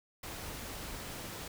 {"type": "noise", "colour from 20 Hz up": "pink", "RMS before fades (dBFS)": -43, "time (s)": [0.23, 1.48], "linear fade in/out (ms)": 5, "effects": []}